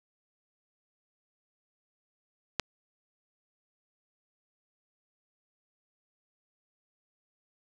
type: click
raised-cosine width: 0.2 ms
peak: -9 dBFS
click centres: 2.597 s
effects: none